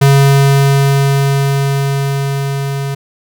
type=tone with level ramp; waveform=square; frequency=138.59 Hz; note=C#3; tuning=in tune; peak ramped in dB=-5 to -17 dBFS; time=0.01-2.95 s; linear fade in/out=10 ms; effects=none